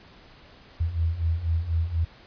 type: beating tone pair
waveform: sine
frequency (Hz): 79.9 / 84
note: D#2 / E2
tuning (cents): +47 / +33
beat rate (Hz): 4.1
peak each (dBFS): -28 / -24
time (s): 0.8-2.05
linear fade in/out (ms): 10
effects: pink hiss -51 dBFS RMS until 2.26 s + resampled to 11025 Hz